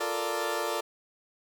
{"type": "chord", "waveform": "20% pulse", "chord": "Bb major seventh", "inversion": "second", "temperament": "equal", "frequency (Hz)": [349.2, 440, 466.2, 587.3], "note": ["F4", "A4", "Bb4", "D5"], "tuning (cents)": [0, 0, 0, 0], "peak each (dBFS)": [-31, -29, -31, -28], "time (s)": [0, 0.81], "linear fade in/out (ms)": 10, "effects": []}